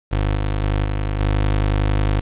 25% pulse tone with level steps, 51 Hz, G#1, 31 cents flat, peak -13 / -15 / -13 / -16 / -12 dBFS, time 0.11-2.21 s, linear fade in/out 20 ms, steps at 0.35 / 0.63 / 0.85 / 1.2 s, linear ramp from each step 2 ms, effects resampled to 8000 Hz + 7-bit

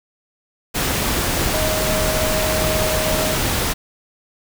sine tone in noise, 626 Hz, D#5, 10 cents sharp, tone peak -22 dBFS, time 1.53-3.36 s, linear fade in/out 20 ms, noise pink, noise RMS -20 dBFS, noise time 0.74-3.74 s, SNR -5 dB, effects none

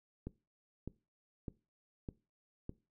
click train, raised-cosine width 3 ms, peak -28 dBFS, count 5, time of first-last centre 0.27-2.694 s, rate 1.65 Hz, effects noise-tail reverb RT60 0.3 s tail -20 dB re dry

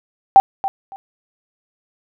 sine tone with echo, 780 Hz, G5, 9 cents flat, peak -3 dBFS, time 0.36-0.4 s, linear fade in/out 0 ms, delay 280 ms, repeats 2, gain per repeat -14 dB, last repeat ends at 0.96 s, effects none

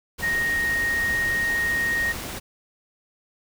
sine tone in noise, 1864.7 Hz, A#6, in tune, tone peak -21 dBFS, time 0.22-2.13 s, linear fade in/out 20 ms, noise pink, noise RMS -33 dBFS, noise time 0.18-2.4 s, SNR +9 dB, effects none

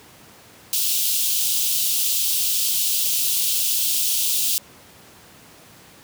white high-pass noise, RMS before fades -21 dBFS, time 0.73-4.58 s, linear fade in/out 0 ms, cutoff 2800 Hz, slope 48 dB/octave, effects pink hiss -47 dBFS RMS until 6.03 s + high-pass 100 Hz 12 dB/octave

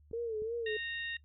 clicks, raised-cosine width 3 ms, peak -38 dBFS, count 2, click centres 0.113 / 0.421 s
sine tone with vibrato, 450 Hz, A4, 39 cents sharp, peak -33 dBFS, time 0.13-0.77 s, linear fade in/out 5 ms, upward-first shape sine, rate 2.9 Hz, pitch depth 89 cents each way
harmonic tone, 926 Hz, A#5, 12 cents flat, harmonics 2 / 3 / 4, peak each -38 / -42 / -44 dBFS, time 0.66-1.17 s, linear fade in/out 5 ms
effects noise-tail reverb RT60 0.1 s tail -22 dB re dry + added 74 Hz sine -59 dBFS peak until 1.24 s

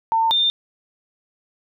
sine tone pair in turn, 902 / 3608 Hz, A5 / A7, +43 / +43 cents, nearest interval 2 octaves, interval 2400 cents, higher second, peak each -15 dBFS, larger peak neither, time 0.12-0.31 / 0.31-0.5 s, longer neither, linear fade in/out 0 ms, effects none

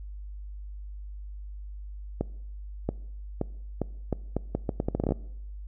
accelerating click train, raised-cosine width 2 ms, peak -13 dBFS, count 17, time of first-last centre 2.21-5.121 s, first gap 680 ms, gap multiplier 0.77, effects noise-tail reverb RT60 0.8 s tail -22 dB re dry + added 50 Hz sine -37 dBFS peak until 5.67 s

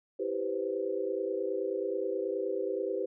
sine chord, C major seventh, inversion first, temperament equal, 329.6 / 392 / 493.9 / 523.3 Hz, E4 / G4 / B4 / C5, 0 / 0 / 0 / 0 cents, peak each -39 / -33 / -35 / -37 dBFS, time 0.19-3.06 s, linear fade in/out 10 ms, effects none

